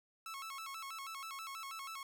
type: tone with vibrato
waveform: sawtooth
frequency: 1200 Hz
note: D6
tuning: 37 cents sharp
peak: -40 dBFS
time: 0.26-2.03 s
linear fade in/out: 2 ms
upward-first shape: square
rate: 6.2 Hz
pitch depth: 160 cents each way
effects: none